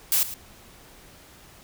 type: noise with echo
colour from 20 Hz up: blue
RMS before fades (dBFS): -21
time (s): 0.12-0.23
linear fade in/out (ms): 0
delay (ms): 110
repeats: 1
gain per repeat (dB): -14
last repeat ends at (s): 0.34
effects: pink hiss -50 dBFS RMS until 1.63 s